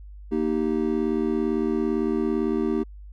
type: chord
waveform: triangle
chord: Eb major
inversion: second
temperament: just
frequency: 233.3 / 311.1 / 388.9 Hz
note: Bb3 / Eb4 / G4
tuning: +2 / 0 / -14 cents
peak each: -24 dBFS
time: 0.31-2.84 s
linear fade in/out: 20 ms
effects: added 50 Hz sine -39 dBFS peak until 3.12 s